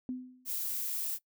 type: tone with exponential decay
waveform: sine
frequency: 253.4 Hz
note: B3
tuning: 45 cents sharp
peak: -31 dBFS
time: 0.09-0.53 s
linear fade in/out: 1 ms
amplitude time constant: 95 ms
type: noise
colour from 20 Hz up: violet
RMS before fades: -35 dBFS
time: 0.45-1.19 s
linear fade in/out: 50 ms
effects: noise-tail reverb RT60 0.1 s tail -21 dB re dry